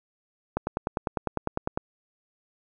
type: click train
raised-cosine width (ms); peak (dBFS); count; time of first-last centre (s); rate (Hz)
1; -12; 13; 0.57-1.775; 9.96
effects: none